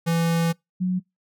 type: tone pair in turn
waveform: square / sine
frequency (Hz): 166.9 / 183.28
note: E3 / F#3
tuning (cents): +22 / -16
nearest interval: major second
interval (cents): 162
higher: second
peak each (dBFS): -20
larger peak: neither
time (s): 0.06-0.53 / 0.8-1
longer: first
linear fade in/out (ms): 20
effects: noise-tail reverb RT60 0.2 s tail -26 dB re dry